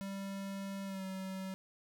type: tone with pitch glide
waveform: square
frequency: 196 to 189.98 Hz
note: G3 to F#3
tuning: 0 to +46 cents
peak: -40 dBFS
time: 0.01-1.54 s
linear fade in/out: 0 ms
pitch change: -54 cents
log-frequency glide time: 0.85-1.04 s
effects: none